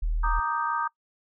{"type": "tone", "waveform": "sine", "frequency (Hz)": 39.68, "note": "D#1", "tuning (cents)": 35, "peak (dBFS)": -23, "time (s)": [0.02, 0.4], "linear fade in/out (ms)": 10}
{"type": "chord", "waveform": "sine", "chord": "Eb major seventh", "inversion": "second", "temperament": "equal with one note detuned", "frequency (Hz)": [932.3, 1174.7, 1240.2, 1568], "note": ["Bb5", "D6", "Eb6", "G6"], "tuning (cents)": [0, 0, -6, 0], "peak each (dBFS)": [-29, -33, -29, -33], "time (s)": [0.23, 0.88], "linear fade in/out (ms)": 10}
{"effects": ["noise-tail reverb RT60 0.1 s tail -22 dB re dry"]}